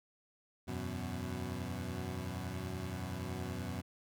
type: chord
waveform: 20% pulse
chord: E suspended second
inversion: none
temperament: equal with one note detuned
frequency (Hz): 82.41 / 92.98 / 123.47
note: E2 / F#2 / B2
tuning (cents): 0 / +9 / 0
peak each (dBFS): -40 / -36 / -38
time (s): 0.67-3.82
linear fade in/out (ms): 20
effects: none